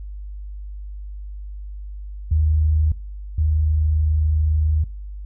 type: tone pair in turn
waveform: sine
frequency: 77.3 / 77.3 Hz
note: D#2 / D#2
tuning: -11 / -11 cents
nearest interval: unison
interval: 0 cents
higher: neither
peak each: -14 / -15 dBFS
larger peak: first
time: 2.31-2.92 / 3.38-4.84 s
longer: second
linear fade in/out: 5 ms
effects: noise-tail reverb RT60 0.6 s tail -26 dB re dry + added 50 Hz sine -30 dBFS peak until 5.25 s